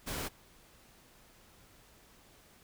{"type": "noise", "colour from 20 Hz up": "pink", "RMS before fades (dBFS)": -38, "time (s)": [0.06, 0.29], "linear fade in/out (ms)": 20, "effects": ["pink hiss -61 dBFS RMS until 2.63 s"]}